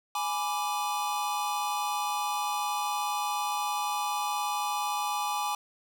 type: chord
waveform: square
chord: G# diminished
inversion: none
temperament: equal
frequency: 830.6 / 987.8 / 1174.7 Hz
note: G#5 / B5 / D6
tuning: 0 / 0 / 0 cents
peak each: -32 / -36 / -34 dBFS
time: 0.15-5.55 s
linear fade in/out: 2 ms
effects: none